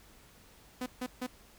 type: tone bursts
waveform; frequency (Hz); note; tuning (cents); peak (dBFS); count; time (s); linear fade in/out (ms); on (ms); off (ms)
sawtooth; 251.5; B3; +32; -30; 3; 0.81-1.266; 5; 52; 150
effects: added 50 Hz sine -65 dBFS peak until 1.58 s + pink hiss -59 dBFS RMS until 1.58 s